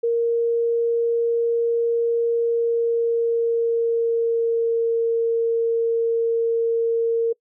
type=tone with pitch glide; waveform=sine; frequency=466.2 to 460 Hz; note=A#4 to A#4; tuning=0 to -23 cents; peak=-17 dBFS; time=0.03-7.33 s; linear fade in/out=10 ms; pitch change=-23 cents; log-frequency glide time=2.36-4.95 s; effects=noise-tail reverb RT60 0.1 s tail -24 dB re dry